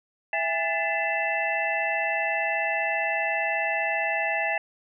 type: tone cluster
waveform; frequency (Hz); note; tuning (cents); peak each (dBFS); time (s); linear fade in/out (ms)
sine; 661 / 816 / 1749 / 2021 / 2659; E5 / G#5 / A6 / B6 / E7; +5 / -31 / -11 / +39 / +14; -30; 0.33-4.58; 2
effects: none